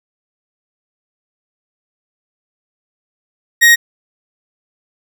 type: tone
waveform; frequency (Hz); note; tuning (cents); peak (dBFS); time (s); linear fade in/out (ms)
40% pulse; 1878; A#6; +12; -4; 3.61-3.76; 20
effects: none